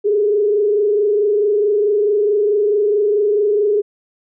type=tone with frequency modulation; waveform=sine; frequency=415.3 Hz; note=G#4; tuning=in tune; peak=-12 dBFS; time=0.04-3.82 s; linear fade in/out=20 ms; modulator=24.6 Hz; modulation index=0.71; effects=none